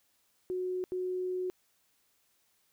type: tone bursts at uneven times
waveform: sine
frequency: 366.7 Hz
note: F#4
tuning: 15 cents flat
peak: -31 dBFS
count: 2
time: 0.5-0.84 / 0.92-1.5 s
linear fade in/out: 0 ms
effects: white hiss -72 dBFS RMS until 2.72 s